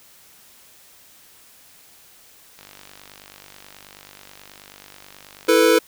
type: click train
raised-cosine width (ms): 0.2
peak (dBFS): -24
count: 152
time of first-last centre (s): 2.59-5.653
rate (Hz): 49.3
type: chord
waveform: square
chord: E suspended fourth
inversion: none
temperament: equal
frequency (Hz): 329.6 / 440 / 493.9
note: E4 / A4 / B4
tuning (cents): 0 / 0 / 0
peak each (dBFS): -19 / -17 / -17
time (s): 5.48-5.79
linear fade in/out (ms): 10
effects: white hiss -50 dBFS RMS until 5.87 s